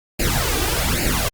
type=noise with flanger; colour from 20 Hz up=pink; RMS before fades=-20 dBFS; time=0.19-1.29 s; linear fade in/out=10 ms; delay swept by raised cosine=0.42 to 2.62 ms; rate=1.2 Hz; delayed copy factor=+0.8; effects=Opus 48 kbps